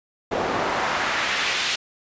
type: noise with band-pass filter sweep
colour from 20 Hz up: pink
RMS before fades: -24 dBFS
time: 0.31-1.76 s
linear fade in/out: 10 ms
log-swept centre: 580 to 3500 Hz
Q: 1
effects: resampled to 16000 Hz